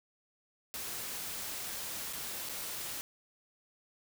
white noise with dropouts, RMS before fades -40 dBFS, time 0.74-3.01 s, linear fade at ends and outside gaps 0 ms, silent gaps 2.127-2.133 / 2.489-2.494 s, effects none

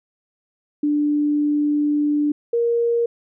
sine tone pair in turn, 294.9 / 469.4 Hz, D4 / A#4, +7 / +12 cents, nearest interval minor sixth, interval 805 cents, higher second, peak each -16 dBFS, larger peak neither, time 0.83-2.32 / 2.53-3.06 s, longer first, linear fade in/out 5 ms, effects none

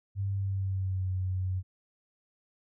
sine tone with pitch glide, 98.5 to 92.97 Hz, G2 to F#2, +9 to +9 cents, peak -28 dBFS, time 0.15-1.63 s, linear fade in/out 50 ms, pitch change -100 cents, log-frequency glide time 0.34-1.1 s, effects none

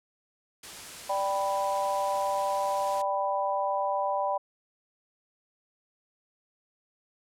white noise, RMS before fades -42 dBFS, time 0.63-3.02 s, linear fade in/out 5 ms
sine chord, G major, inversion second, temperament equal, 587.3 / 784 / 987.8 Hz, D5 / G5 / B5, 0 / 0 / 0 cents, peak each -30 dBFS, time 1.09-4.38 s, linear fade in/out 10 ms
effects low-pass 10000 Hz 12 dB/octave

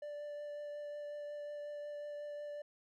triangle tone with vibrato, 587.3 Hz, D5, in tune, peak -40 dBFS, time 0.02-2.62 s, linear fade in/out 5 ms, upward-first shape triangle, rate 5.5 Hz, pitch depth 11 cents each way, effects none

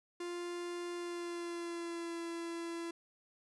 45% pulse tone with pitch glide, 349.2 to 336.9 Hz, F4 to E4, 0 to +38 cents, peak -39 dBFS, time 0.2-2.91 s, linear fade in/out 5 ms, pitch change -62 cents, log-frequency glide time 0.94-2.18 s, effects resampled to 24000 Hz

